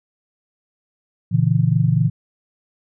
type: chord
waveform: sine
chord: A# diminished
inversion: none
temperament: equal with one note detuned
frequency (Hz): 116.54 / 140.85 / 164.81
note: A#2 / C#3 / E3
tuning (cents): 0 / +28 / 0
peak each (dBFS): -18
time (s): 1.31-2.1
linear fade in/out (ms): 20
effects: none